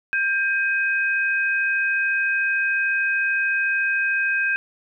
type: tone pair together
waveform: sine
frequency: 1589.4 / 2523 Hz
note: G6 / D#7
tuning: +23 / +23 cents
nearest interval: minor sixth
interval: 800 cents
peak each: -20 / -24 dBFS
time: 0.13-4.56 s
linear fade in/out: 0 ms
effects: none